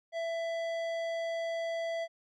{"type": "tone with tanh clipping", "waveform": "sine", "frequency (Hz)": 665, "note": "E5", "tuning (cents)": 15, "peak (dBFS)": -34, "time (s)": [0.12, 2.08], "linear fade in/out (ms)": 50, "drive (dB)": 14, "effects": []}